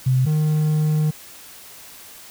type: tone pair in turn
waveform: sine / triangle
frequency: 129.1 / 153.53 Hz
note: C3 / D#3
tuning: -23 / -23 cents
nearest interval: minor third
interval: 300 cents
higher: second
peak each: -14 dBFS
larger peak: neither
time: 0.06-0.26 / 0.26-1.11 s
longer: second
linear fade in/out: 10 ms
effects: white hiss -42 dBFS RMS until 2.3 s